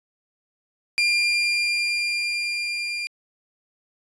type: tone with level ramp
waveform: 30% pulse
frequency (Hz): 2397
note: D7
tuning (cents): +35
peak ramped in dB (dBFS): -15 to -24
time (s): 0.98-3.07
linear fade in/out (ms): 0
effects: resampled to 22050 Hz